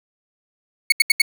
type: tone bursts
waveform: 30% pulse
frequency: 2206 Hz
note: C#7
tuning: 9 cents flat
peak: -7 dBFS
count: 4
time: 0.9-1.219 s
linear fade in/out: 5 ms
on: 22 ms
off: 77 ms
effects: none